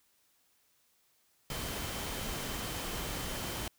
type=tone in noise; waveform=sine; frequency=3095 Hz; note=G7; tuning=23 cents flat; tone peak=-49 dBFS; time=1.5-3.68 s; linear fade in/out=2 ms; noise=pink; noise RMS=-38 dBFS; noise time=1.5-3.68 s; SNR=-14 dB; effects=white hiss -71 dBFS RMS until 3.78 s